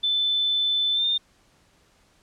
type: tone with pitch glide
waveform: sine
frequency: 3520 to 3617 Hz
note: A7 to A7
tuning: 0 to +47 cents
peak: -20 dBFS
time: 0.03-1.18 s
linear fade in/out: 10 ms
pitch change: +47 cents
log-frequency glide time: 0.93-1.04 s
effects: pink hiss -61 dBFS RMS until 2.22 s + low-pass 9000 Hz 12 dB/octave